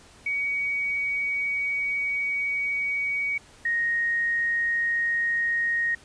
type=tone pair in turn; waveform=sine; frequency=2254 / 1867.3 Hz; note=C#7 / A#6; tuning=+28 / +2 cents; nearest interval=minor third; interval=326 cents; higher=first; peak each=-24 / -22 dBFS; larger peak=second; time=0.26-3.38 / 3.65-5.95 s; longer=first; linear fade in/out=5 ms; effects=pink hiss -52 dBFS RMS until 6.04 s + resampled to 22050 Hz